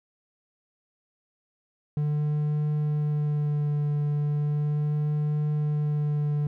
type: tone with vibrato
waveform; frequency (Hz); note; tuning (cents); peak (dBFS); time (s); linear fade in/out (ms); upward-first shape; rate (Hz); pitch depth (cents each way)
triangle; 148.4; D3; +18; -21; 1.97-6.47; 2; sine; 0.37; 17
effects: none